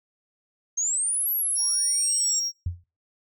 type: exponential two-way sweep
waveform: sine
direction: up then down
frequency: 6360 to 11820 to 7410 Hz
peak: -22 dBFS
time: 0.77-2.4 s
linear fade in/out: 10 ms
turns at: 1.3 s
type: tone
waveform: triangle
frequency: 5600 Hz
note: F8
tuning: 4 cents sharp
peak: -24 dBFS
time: 1.55-2.52 s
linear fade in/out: 50 ms
type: tone with exponential decay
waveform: sine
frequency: 87.31 Hz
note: F2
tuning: in tune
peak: -21 dBFS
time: 2.66-2.84 s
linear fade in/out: 5 ms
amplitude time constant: 39 ms
effects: noise-tail reverb RT60 0.3 s tail -21 dB re dry + tanh soft clip ceiling -15 dBFS